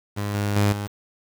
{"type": "tone with level steps", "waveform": "sawtooth", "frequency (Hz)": 102.4, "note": "G#2", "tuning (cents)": -24, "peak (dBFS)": [-21, -18, -13, -23], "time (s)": [0.16, 0.88], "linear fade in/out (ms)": 20, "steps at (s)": [0.34, 0.56, 0.72], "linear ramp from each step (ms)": 5, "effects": ["7-bit"]}